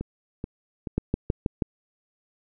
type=two click trains; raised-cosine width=3 ms; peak=-18 / -10 dBFS; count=4 / 5; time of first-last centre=0.01-1.303 / 0.98-1.622 s; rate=2.32 / 6.23 Hz; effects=none